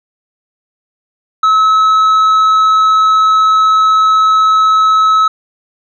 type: tone with tanh clipping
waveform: triangle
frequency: 1292 Hz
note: E6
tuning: 35 cents flat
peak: -7 dBFS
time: 1.43-5.28 s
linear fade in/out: 5 ms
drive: 9 dB
effects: none